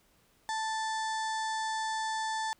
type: harmonic tone with a mistuned harmonic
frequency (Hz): 880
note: A5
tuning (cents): 0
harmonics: 1 / 2 / 4 / 5 / 6 / 7 / 8 / 9 / 10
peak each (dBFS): -32 / -38 / -44 / -46 / -48 / -49 / -50 / -51 / -52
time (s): 0.49-2.53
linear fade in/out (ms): 0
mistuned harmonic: 5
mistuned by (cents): +34
effects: pink hiss -67 dBFS RMS until 2.59 s